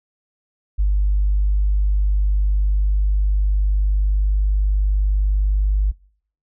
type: tone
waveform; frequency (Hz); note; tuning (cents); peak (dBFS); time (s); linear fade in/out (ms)
sine; 49.96; G1; +34; -13; 0.78-5.92; 20
effects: noise-tail reverb RT60 0.6 s tail -26 dB re dry + tanh soft clip ceiling -9 dBFS